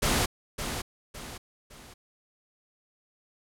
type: noise with echo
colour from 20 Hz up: pink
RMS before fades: -25 dBFS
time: 0.02-0.26 s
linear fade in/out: 10 ms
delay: 560 ms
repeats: 3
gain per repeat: -8 dB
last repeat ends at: 1.94 s
effects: low-pass 12000 Hz 12 dB/octave